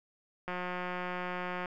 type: click train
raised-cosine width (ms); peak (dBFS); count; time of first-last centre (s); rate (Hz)
0.5; -22; 213; 0.48-1.658; 180
effects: none